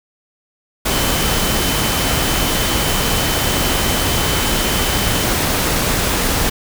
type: tone in noise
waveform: sine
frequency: 3052 Hz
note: G7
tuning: 47 cents flat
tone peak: -26 dBFS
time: 0.9-5.24 s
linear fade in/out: 10 ms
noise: pink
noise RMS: -17 dBFS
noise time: 0.85-6.5 s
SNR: -12 dB
effects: none